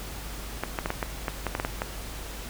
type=clicks; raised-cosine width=0.5 ms; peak=-12 dBFS; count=11; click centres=0.636 / 0.788 / 0.859 / 0.904 / 1.028 / 1.282 / 1.467 / 1.551 / 1.599 / 1.649 / 1.819 s; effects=added 50 Hz sine -38 dBFS peak until 2.49 s + pink hiss -40 dBFS RMS until 2.49 s